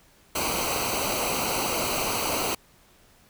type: noise with comb filter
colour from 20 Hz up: pink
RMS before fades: -27 dBFS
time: 0.35-2.55 s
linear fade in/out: 5 ms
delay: 0.57 ms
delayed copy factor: -0.8
effects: pink hiss -58 dBFS RMS until 3.29 s